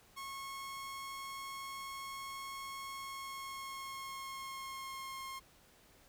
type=tone with pitch glide; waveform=sawtooth; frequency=1092 to 1069.5 Hz; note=C#6 to C6; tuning=-26 to +38 cents; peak=-39 dBFS; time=0.16-5.4 s; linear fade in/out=20 ms; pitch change=-36 cents; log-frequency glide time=2.91-5.27 s; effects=pink hiss -64 dBFS RMS until 6.08 s